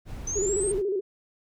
brown noise, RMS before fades -37 dBFS, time 0.05-0.83 s, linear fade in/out 50 ms
sine linear sweep, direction up, 6080 to 8700 Hz, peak -28 dBFS, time 0.27-0.72 s, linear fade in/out 5 ms
sine tone with vibrato, 394.1 Hz, G4, 9 cents sharp, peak -24 dBFS, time 0.35-1.01 s, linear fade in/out 20 ms, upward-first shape square, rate 14 Hz, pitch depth 87 cents each way
effects none

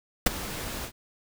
pink noise with ADSR envelope, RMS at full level -17 dBFS, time 0.26-0.92 s, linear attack 6 ms, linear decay 15 ms, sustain -18 dB, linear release 75 ms, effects none

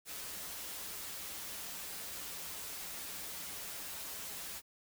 white noise with comb filter, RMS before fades -44 dBFS, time 0.05-4.62 s, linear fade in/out 50 ms, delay 8.2 ms, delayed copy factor -0.5, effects none

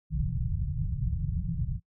white low-pass noise, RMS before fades -30 dBFS, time 0.1-1.8 s, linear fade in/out 50 ms, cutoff 170 Hz, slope 96 dB/octave, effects noise-tail reverb RT60 0.1 s tail -20 dB re dry

